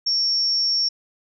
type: tone with amplitude modulation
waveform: sine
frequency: 5480 Hz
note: F8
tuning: 34 cents flat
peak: -16 dBFS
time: 0.06-0.89 s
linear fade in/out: 10 ms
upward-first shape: sine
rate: 235 Hz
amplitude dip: 40%
effects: none

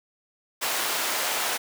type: high-pass noise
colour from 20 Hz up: pink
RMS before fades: -27 dBFS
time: 0.61-1.58 s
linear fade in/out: 20 ms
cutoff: 650 Hz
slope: 12 dB/octave
effects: none

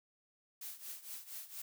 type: noise with tremolo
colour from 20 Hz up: blue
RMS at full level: -44 dBFS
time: 0.61-1.62 s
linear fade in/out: 5 ms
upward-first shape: triangle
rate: 4.3 Hz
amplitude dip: 85%
effects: none

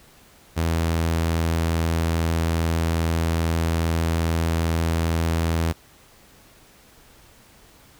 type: tone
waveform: sawtooth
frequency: 82.41 Hz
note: E2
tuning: in tune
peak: -16 dBFS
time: 0.56-5.73 s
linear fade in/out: 20 ms
effects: pink hiss -52 dBFS RMS until 7.99 s

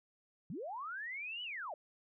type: linear two-way sweep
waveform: sine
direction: up then down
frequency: 130.81 to 3006 to 550 Hz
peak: -40 dBFS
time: 0.5-1.74 s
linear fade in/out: 2 ms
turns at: 1.43 s
effects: none

